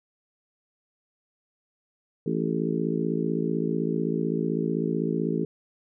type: harmonic tone with a mistuned harmonic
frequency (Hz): 55.8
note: A1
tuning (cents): +25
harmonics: 3 / 4 / 5 / 6 / 7 / 8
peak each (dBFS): -29 / -30 / -31 / -32 / -32 / -33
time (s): 2.26-5.45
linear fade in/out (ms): 5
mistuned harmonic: 8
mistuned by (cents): -44
effects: none